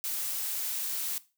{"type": "noise", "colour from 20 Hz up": "blue", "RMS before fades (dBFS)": -33, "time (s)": [0.04, 1.18], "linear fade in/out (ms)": 0, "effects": ["noise-tail reverb RT60 0.3 s tail -17 dB re dry"]}